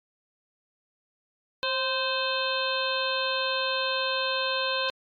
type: harmonic tone with a mistuned harmonic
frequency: 518 Hz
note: C5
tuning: 17 cents flat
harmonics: 1 / 2 / 3 / 5 / 6 / 7 / 8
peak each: -31 / -32 / -33 / -33 / -35 / -34 / -34 dBFS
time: 1.63-4.9 s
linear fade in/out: 0 ms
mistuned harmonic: 1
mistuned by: +40 cents
effects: AAC 48 kbps